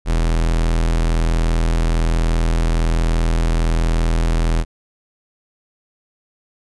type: tone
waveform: 45% pulse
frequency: 41.2 Hz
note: E1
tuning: in tune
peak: -14 dBFS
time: 0.05-4.65 s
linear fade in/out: 50 ms
effects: resampled to 24000 Hz